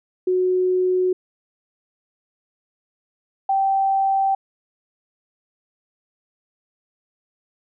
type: tone pair in turn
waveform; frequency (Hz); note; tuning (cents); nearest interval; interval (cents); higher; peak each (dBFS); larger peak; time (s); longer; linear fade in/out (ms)
sine; 367.4 / 778.5; F#4 / G5; -12 / -12; octave + minor second; 1300; second; -16; neither; 0.27-1.13 / 3.49-4.35; neither; 5
effects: none